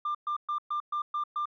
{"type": "tone bursts", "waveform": "sine", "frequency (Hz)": 1193, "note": "D6", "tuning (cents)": 27, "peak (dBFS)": -26, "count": 7, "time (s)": [0.05, 1.456], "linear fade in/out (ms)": 5, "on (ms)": 98, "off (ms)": 120, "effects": ["tanh soft clip ceiling -26 dBFS"]}